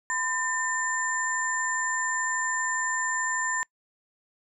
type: tone cluster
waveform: sine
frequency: 1012 / 1797 / 7230 Hz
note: B5 / A6 / A8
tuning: +42 / +36 / +46 cents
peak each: -31 / -28 / -32 dBFS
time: 0.1-3.63 s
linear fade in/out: 0 ms
effects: noise-tail reverb RT60 0.1 s tail -26 dB re dry